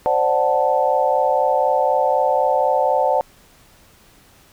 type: chord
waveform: sine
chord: D dominant seventh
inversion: third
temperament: equal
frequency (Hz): 523.3 / 587.3 / 740 / 880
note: C5 / D5 / F#5 / A5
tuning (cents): 0 / 0 / 0 / 0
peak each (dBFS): -20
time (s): 0.06-3.21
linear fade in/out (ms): 0
effects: pink hiss -51 dBFS RMS until 4.52 s